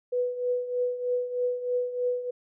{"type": "tone with tremolo", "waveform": "sine", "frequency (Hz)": 493.9, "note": "B4", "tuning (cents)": 0, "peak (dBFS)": -22, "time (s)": [0.12, 2.31], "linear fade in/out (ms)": 10, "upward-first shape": "triangle", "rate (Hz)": 3.2, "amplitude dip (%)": 75, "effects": []}